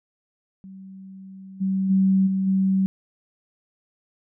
sine tone with level steps, 191.4 Hz, G3, 41 cents flat, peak -38 / -20 / -15 / -20 / -17 dBFS, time 0.64-2.86 s, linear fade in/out 0 ms, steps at 1.6 / 1.89 / 2.26 / 2.46 s, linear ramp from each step 20 ms, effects none

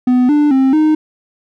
triangle tone with pitch steps, 250.1 / 295.7 / 265.4 / 309.2 Hz, B3 / D4 / C4 / D#4, +22 / +12 / +25 / -11 cents, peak -6 dBFS, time 0.07-0.95 s, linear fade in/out 5 ms, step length 220 ms, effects none

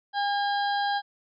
harmonic tone, 810 Hz, G#5, 43 cents flat, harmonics 1 / 2 / 4 / 5 / 6, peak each -25 / -31 / -37 / -39 / -41 dBFS, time 0.13-1.02 s, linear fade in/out 50 ms, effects none

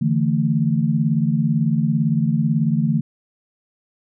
sine chord, D suspended second, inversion none, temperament equal with one note detuned, 146.83 / 164.81 / 223.5 Hz, D3 / E3 / A3, 0 / 0 / +27 cents, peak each -20 dBFS, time 0.01-3.01 s, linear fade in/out 10 ms, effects none

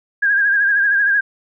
sine tone with vibrato, 1625 Hz, G#6, 38 cents flat, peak -12 dBFS, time 0.22-1.21 s, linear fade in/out 10 ms, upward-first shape sine, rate 13 Hz, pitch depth 55 cents each way, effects none

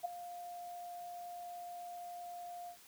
sine tone with ADSR envelope, 703 Hz, F5, 11 cents sharp, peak -31 dBFS, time 0.03-2.77 s, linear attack 22 ms, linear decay 9 ms, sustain -13 dB, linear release 87 ms, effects white hiss -60 dBFS RMS until 2.87 s

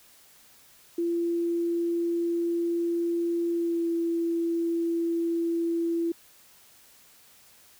sine tone with pitch glide, 340.5 to 335.8 Hz, F4 to E4, -44 to +32 cents, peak -24 dBFS, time 0.98-6.12 s, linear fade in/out 5 ms, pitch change -24 cents, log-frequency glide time 3.51-3.87 s, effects white hiss -56 dBFS RMS until 7.79 s

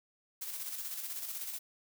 blue noise with tremolo, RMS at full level -39 dBFS, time 0.41-1.59 s, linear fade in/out 10 ms, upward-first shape square, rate 16 Hz, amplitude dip 40%, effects none

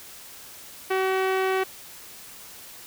sawtooth tone with low-pass filter, 379.1 Hz, F#4, 42 cents sharp, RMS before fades -24 dBFS, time 0.9-1.64 s, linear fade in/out 10 ms, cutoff 2400 Hz, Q 1.3, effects white hiss -44 dBFS RMS until 2.86 s

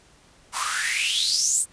white noise with high-pass filter sweep, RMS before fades -23 dBFS, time 0.52-1.66 s, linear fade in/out 50 ms, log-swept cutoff 920 to 9100 Hz, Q 8.7, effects pink hiss -55 dBFS RMS until 1.72 s + resampled to 22050 Hz

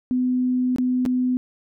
sine tone with dropouts, 252 Hz, B3, 35 cents sharp, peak -18 dBFS, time 0.11-1.37 s, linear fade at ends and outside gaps 0 ms, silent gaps 0.761-0.784 / 1.053-1.061 s, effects none

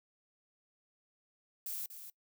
violet noise with echo, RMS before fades -40 dBFS, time 1.66-1.86 s, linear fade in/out 2 ms, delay 240 ms, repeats 1, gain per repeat -9 dB, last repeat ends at 2.1 s, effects noise-tail reverb RT60 0.1 s tail -21 dB re dry

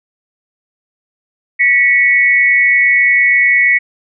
sine tone pair together, 1945.6 / 2217 Hz, B6 / C#7, -26 / 0 cents, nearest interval major second, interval 226 cents, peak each -10 dBFS, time 1.59-3.79 s, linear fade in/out 20 ms, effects none

